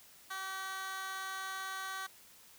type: tone with high-pass filter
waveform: 15% pulse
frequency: 382.3 Hz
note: G4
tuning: 43 cents flat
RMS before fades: -41 dBFS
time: 0.3-2.07 s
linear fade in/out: 10 ms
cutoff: 1300 Hz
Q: 1.4
effects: white hiss -59 dBFS RMS until 2.58 s

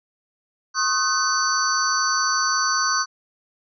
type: tone cluster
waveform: sine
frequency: 1083 / 1248 / 1517 / 4544 / 5920 Hz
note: C#6 / D#6 / F#6 / C#8 / F#8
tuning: -41 / +5 / +43 / +42 / 0 cents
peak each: -25 dBFS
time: 0.74-3.06 s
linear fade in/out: 50 ms
effects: none

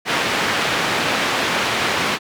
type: band-pass noise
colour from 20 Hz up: white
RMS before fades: -20 dBFS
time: 0.05-2.19 s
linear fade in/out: 50 ms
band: 130 to 2600 Hz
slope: 12 dB/octave
effects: none

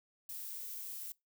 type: noise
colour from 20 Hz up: violet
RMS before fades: -44 dBFS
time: 0.29-1.12 s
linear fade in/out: 2 ms
effects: noise-tail reverb RT60 0.2 s tail -23 dB re dry

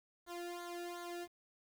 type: tone with flanger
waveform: sawtooth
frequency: 348.4 Hz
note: F4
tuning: 4 cents flat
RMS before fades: -45 dBFS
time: 0.26-1.28 s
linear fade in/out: 50 ms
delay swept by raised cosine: 0.37 to 0.94 ms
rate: 2.7 Hz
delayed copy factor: -0.95
effects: 11-bit

